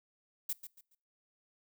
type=noise with echo; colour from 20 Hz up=violet; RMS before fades=-35 dBFS; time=0.49-0.53 s; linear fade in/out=5 ms; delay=140 ms; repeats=3; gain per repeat=-11 dB; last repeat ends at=0.95 s; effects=noise-tail reverb RT60 0.4 s tail -23 dB re dry